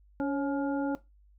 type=harmonic tone with a mistuned harmonic; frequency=281.8 Hz; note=C#4; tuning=29 cents sharp; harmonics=1 / 2 / 3 / 5; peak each=-28 / -34 / -38 / -42 dBFS; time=0.2-0.95 s; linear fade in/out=0 ms; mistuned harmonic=2; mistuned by=-51 cents; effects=noise-tail reverb RT60 0.2 s tail -17 dB re dry + added 50 Hz sine -57 dBFS peak until 1.38 s